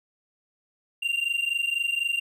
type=tone pair together; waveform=triangle; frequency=2770 / 2794 Hz; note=F7 / F7; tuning=-15 / 0 cents; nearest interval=unison; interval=15 cents; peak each=-25 / -26 dBFS; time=1.02-2.2 s; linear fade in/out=10 ms; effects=none